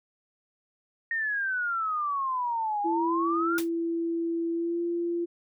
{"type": "exponential two-way sweep", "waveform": "sine", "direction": "down then up", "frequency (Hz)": [1859, 813, 1439], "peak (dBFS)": -26, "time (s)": [1.11, 3.58], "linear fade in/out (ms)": 2, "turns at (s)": 2.82}
{"type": "tone with pitch glide", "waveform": "sine", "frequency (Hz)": [334.4, 342.8], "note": ["E4", "F4"], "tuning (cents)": [25, -32], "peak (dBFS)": -26, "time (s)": [2.84, 5.26], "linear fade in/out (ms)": 20, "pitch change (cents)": 43, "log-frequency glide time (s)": [4.52, 4.81]}
{"type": "noise with exponential decay", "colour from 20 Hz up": "white", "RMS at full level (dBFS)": -29, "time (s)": [3.58, 3.69], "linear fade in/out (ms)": 2, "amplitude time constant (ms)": 23}
{"effects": []}